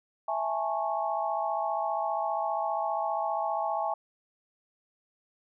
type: chord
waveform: sine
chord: A major seventh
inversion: second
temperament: just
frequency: 660 / 825 / 880 / 1100 Hz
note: E5 / G#5 / A5 / C#6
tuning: +2 / -12 / 0 / -14 cents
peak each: -32 / -31 / -35 / -35 dBFS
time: 0.28-3.94 s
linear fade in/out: 5 ms
effects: none